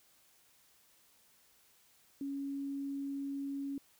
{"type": "tone", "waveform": "sine", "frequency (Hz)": 277.9, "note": "C#4", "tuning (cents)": 4, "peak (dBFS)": -36, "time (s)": [2.21, 3.78], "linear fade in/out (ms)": 2, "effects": ["white hiss -67 dBFS RMS until 3.99 s"]}